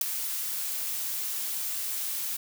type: noise with ADSR envelope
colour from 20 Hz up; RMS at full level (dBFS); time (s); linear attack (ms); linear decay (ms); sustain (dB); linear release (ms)
blue; -20; 0.01-2.37; 5; 5; -12; 9
effects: none